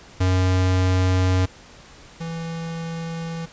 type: tone pair in turn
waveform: square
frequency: 92.5 / 165.24 Hz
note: F#2 / E3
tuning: 0 / +4 cents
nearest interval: minor seventh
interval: 1004 cents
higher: second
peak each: -17 / -28 dBFS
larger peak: first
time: 0.2-1.46 / 2.2-3.46 s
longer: neither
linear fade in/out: 10 ms
effects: pink hiss -46 dBFS RMS until 3.52 s + resampled to 16000 Hz